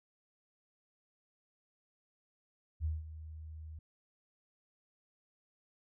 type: tone with ADSR envelope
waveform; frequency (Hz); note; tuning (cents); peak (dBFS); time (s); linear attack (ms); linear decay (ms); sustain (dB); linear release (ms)
sine; 78.5; D#2; +16; -30; 2.8-3.79; 48; 180; -14; 4
effects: none